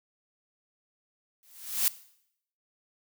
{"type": "noise with exponential growth", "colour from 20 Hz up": "blue", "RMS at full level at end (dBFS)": -22, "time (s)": [1.43, 1.88], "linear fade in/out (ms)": 0, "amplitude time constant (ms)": 96, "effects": ["noise-tail reverb RT60 0.7 s tail -18 dB re dry"]}